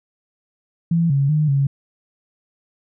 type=tone with pitch steps; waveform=sine; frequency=167.7 / 138.9 / 152.5 / 138.7 Hz; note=E3 / C#3 / D#3 / C#3; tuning=+30 / +4 / -34 / +1 cents; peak=-14 dBFS; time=0.91-1.67 s; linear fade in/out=5 ms; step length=190 ms; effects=none